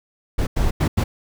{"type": "noise bursts at uneven times", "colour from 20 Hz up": "brown", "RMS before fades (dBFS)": -18, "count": 4, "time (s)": [[0.38, 0.47], [0.56, 0.71], [0.8, 0.88], [0.97, 1.04]], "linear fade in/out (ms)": 10, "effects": []}